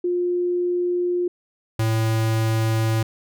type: tone pair in turn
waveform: sine / square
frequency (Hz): 354.3 / 111.6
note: F4 / A2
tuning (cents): +25 / +25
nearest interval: octave + minor sixth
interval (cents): 2000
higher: first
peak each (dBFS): -19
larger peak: neither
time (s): 0.04-1.28 / 1.79-3.03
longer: neither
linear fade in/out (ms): 5
effects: none